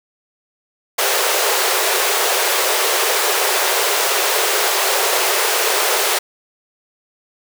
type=high-pass noise; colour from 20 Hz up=pink; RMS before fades=-17 dBFS; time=0.98-6.19 s; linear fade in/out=10 ms; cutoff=370 Hz; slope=96 dB/octave; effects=none